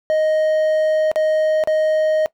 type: tone with dropouts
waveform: triangle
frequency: 623 Hz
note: D#5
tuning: 2 cents sharp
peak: -12 dBFS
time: 0.1-2.26 s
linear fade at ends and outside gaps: 0 ms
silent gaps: 1.115-1.159 / 1.638-1.674 s
effects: noise-tail reverb RT60 0.1 s tail -20 dB re dry